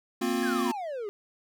square chord, Bb suspended second, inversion none, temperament equal with one note detuned, 233.1 / 261.6 / 355.7 Hz, Bb3 / C4 / F4, 0 / 0 / +32 cents, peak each -31 dBFS, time 0.21-0.72 s, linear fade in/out 10 ms
triangle exponential sweep, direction down, 1700 to 393.4 Hz, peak -30 dBFS, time 0.43-1.09 s, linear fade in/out 0 ms
effects none

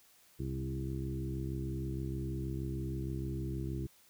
harmonic tone with a mistuned harmonic, 66.4 Hz, C2, 26 cents sharp, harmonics 1 / 2 / 3 / 4 / 5 / 6, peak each -40 / -38 / -45 / -48 / -42 / -49 dBFS, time 0.39-3.87 s, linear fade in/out 10 ms, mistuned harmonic 2, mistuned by -24 cents, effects white hiss -64 dBFS RMS until 4.09 s

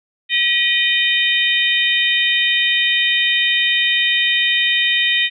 harmonic tone with a mistuned harmonic, 614 Hz, D#5, 23 cents flat, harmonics 3 / 4 / 5 / 6, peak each -19 / -19 / -19 / -19 dBFS, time 0.29-5.3 s, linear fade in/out 50 ms, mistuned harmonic 3, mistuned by +69 cents, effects none

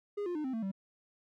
triangle tone with pitch steps, 410 / 352.8 / 303.6 / 261.3 / 224.8 / 193.49 Hz, G#4 / F4 / D#4 / C4 / A3 / G3, -22 / +18 / -42 / -2 / +37 / -22 cents, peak -31 dBFS, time 0.17-0.716 s, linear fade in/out 10 ms, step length 91 ms, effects none

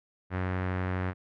sawtooth tone with low-pass filter, 92.1 Hz, F#2, 7 cents flat, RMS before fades -31 dBFS, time 0.3-1.14 s, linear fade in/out 50 ms, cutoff 1800 Hz, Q 2, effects none

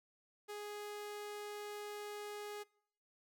sawtooth tone, 415.3 Hz, G#4, in tune, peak -40 dBFS, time 0.48-2.64 s, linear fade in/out 20 ms, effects noise-tail reverb RT60 0.7 s tail -25 dB re dry

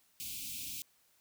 white band-stop noise, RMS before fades -42 dBFS, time 0.2-0.82 s, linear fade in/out 0 ms, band 310 to 2300 Hz, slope 96 dB/octave, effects white hiss -70 dBFS RMS until 1.2 s

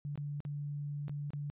sine tone with dropouts, 145.1 Hz, D3, 21 cents flat, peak -36 dBFS, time 0.05-1.5 s, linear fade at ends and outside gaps 0 ms, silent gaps 0.156-0.176 / 0.404-0.451 / 1.082-1.095 / 1.305-1.334 s, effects resampled to 8000 Hz

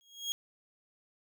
30% pulse tone with exponential growth, 3282 Hz, G#7, 21 cents flat, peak -26 dBFS, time 0.01-0.32 s, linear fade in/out 0 ms, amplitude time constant 67 ms, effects none

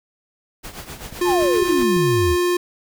pink noise with tremolo, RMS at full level -32 dBFS, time 0.63-1.84 s, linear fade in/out 20 ms, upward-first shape triangle, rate 7.8 Hz, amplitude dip 75%
clicks, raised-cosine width 5 ms, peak -24 dBFS, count 6, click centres 1.126 / 1.424 / 1.625 / 1.832 / 1.965 / 2.313 s
square tone, 354.2 Hz, F4, 24 cents sharp, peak -17 dBFS, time 1.21-2.57 s, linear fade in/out 5 ms
sine exponential sweep, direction down, 941 to 69.3 Hz, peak -19 dBFS, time 1.24-2.37 s, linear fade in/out 50 ms
effects none

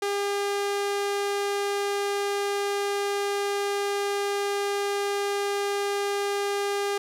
sawtooth tone, 403.1 Hz, G4, 48 cents sharp, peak -21 dBFS, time 0.02-6.98 s, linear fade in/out 5 ms, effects low-pass 11000 Hz 12 dB/octave + 10-bit

